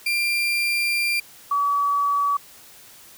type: tone pair in turn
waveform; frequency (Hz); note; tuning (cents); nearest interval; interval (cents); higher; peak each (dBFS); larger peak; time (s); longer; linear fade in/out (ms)
35% pulse / sine; 2380 / 1140.9; D7 / C#6; +22 / +50; octave + minor second; 1272; first; -18; neither; 0.06-1.2 / 1.51-2.37; first; 5
effects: white hiss -47 dBFS RMS until 3.17 s